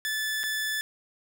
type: tone with dropouts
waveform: sawtooth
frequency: 1741 Hz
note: A6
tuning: 19 cents flat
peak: -24 dBFS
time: 0.05-0.81 s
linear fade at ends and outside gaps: 0 ms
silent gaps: 0.433-0.438 s
effects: none